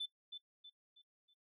sine tone with echo, 3520 Hz, A7, in tune, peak -36 dBFS, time 0-0.06 s, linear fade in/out 10 ms, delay 320 ms, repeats 4, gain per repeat -8 dB, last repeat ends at 1.34 s, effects noise-tail reverb RT60 0.1 s tail -20 dB re dry + tanh soft clip ceiling -35 dBFS

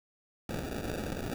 white noise with sample-and-hold, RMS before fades -36 dBFS, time 0.49-1.34 s, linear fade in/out 2 ms, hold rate 1050 Hz, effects none

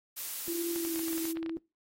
blue noise, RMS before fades -37 dBFS, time 0.16-1.33 s, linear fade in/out 20 ms
sine tone with pitch glide, 339.5 to 327.6 Hz, F4 to E4, -49 to -11 cents, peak -33 dBFS, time 0.48-1.57 s, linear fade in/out 0 ms, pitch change -62 cents, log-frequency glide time 0.75-0.96 s
clicks, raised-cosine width 0.3 ms, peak -27 dBFS, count 12, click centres 0.76 / 0.85 / 0.959 / 0.993 / 1.082 / 1.131 / 1.18 / 1.254 / 1.371 / 1.429 / 1.462 / 1.495 s
effects noise-tail reverb RT60 0.3 s tail -24 dB re dry + AAC 48 kbps

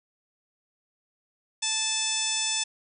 harmonic tone with a mistuned harmonic, 880 Hz, A5, in tune, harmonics 1 / 2 / 3 / 4 / 5 / 6 / 7 / 8 / 9 / 10, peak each -40 / -41 / -34 / -31 / -42 / -32 / -33 / -36 / -33 / -37 dBFS, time 1.62-2.64 s, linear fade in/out 10 ms, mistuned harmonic 3, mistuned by -20 cents, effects none

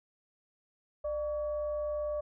sine tone with frequency modulation, 597 Hz, D5, 28 cents sharp, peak -31 dBFS, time 1.04-2.21 s, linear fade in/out 10 ms, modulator 537 Hz, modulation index 0.34, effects none

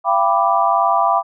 sine chord, G dominant seventh, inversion third, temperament equal with one note detuned, 681.3 / 784 / 987.8 / 1174.7 Hz, F5 / G5 / B5 / D6, -43 / 0 / 0 / 0 cents, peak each -18 dBFS, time 0.04-1.23 s, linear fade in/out 50 ms, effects none

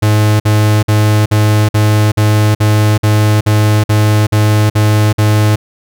45% pulse tone bursts, 106.2 Hz, G#2, 39 cents sharp, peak -7 dBFS, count 13, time 0.02-5.56 s, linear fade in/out 10 ms, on 380 ms, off 50 ms, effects none

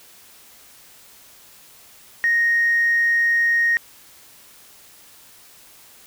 sine tone, 1864.7 Hz, A#6, in tune, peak -14 dBFS, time 2.24-3.77 s, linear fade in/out 0 ms, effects tanh soft clip ceiling -11 dBFS + white hiss -48 dBFS RMS until 6.06 s

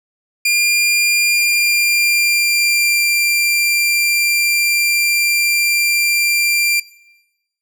sawtooth tone with pitch glide, 2400 to 2374 Hz, D7 to D7, +37 to +18 cents, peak -9 dBFS, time 0.45-6.8 s, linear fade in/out 5 ms, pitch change -19 cents, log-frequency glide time 1.27-3.04 s, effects noise-tail reverb RT60 1.0 s tail -21 dB re dry

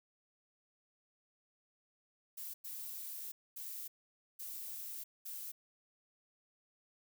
violet noise bursts at uneven times, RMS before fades -45 dBFS, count 5, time 2.37-2.54 / 2.64-3.32 / 3.56-3.88 / 4.39-5.04 / 5.25-5.52 s, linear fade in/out 10 ms, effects none

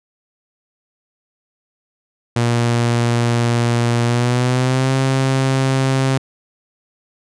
sawtooth tone with pitch glide, 118.6 to 133.12 Hz, A#2 to C3, +30 to +30 cents, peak -10 dBFS, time 2.36-6.18 s, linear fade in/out 5 ms, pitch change +200 cents, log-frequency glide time 4.04-4.94 s, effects resampled to 22050 Hz

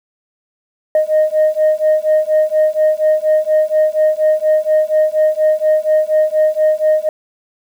sine beating tone pair, 617 / 621.2 Hz, D#5 / D#5, -15 / -3 cents, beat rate 4.2 Hz, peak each -12 dBFS, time 0.95-7.09 s, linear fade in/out 2 ms, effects tanh soft clip ceiling -6 dBFS + 7-bit

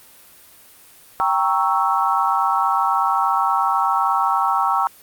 sine chord, G diminished seventh, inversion none, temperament equal, 784 / 932.3 / 1108.7 / 1318.5 Hz, G5 / Bb5 / Db6 / Fb6, 0 / 0 / 0 / 0 cents, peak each -21 dBFS, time 1.2-4.87 s, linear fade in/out 0 ms, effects white hiss -47 dBFS RMS until 5.02 s + Opus 32 kbps

